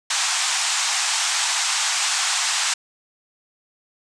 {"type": "band-pass noise", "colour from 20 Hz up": "white", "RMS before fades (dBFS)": -22, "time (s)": [0.1, 2.74], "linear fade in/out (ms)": 5, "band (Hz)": [740, 8400], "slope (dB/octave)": 48, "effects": []}